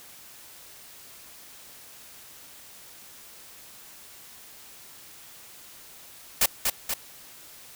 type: noise with echo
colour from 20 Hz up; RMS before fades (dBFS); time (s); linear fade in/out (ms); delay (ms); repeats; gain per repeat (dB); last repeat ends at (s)
white; -20; 6.41-6.46; 5; 240; 2; -4; 6.94
effects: white hiss -48 dBFS RMS until 7.75 s